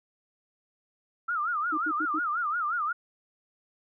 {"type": "tone with vibrato", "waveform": "sine", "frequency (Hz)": 1306, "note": "E6", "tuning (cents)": -17, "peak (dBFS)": -26, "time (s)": [1.28, 2.93], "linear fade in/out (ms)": 10, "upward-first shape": "sine", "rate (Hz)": 5.6, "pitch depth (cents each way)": 180}
{"type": "tone bursts", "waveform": "sine", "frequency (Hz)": 311.1, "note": "D#4", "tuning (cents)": 0, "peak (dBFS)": -30, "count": 4, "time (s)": [1.72, 2.194], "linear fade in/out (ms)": 10, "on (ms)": 57, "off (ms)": 82}
{"effects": []}